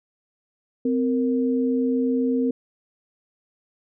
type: tone pair together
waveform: sine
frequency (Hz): 257.8 / 464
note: C4 / A#4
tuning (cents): -26 / -8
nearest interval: minor seventh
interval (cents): 1018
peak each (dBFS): -20 / -25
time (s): 0.85-2.51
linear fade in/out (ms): 5
effects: none